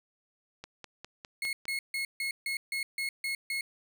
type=click train; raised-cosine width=0.2 ms; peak=-25 dBFS; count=6; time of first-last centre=0.64-1.654 s; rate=4.93 Hz
type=tone bursts; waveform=35% pulse; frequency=2170 Hz; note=C#7; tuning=37 cents flat; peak=-29 dBFS; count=9; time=1.42-3.61 s; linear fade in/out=2 ms; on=110 ms; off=150 ms
effects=none